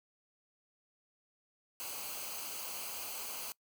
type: noise with comb filter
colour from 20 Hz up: white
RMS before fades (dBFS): -42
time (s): 1.8-3.52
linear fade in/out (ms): 0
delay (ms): 0.55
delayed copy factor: -0.65
effects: noise-tail reverb RT60 0.1 s tail -23 dB re dry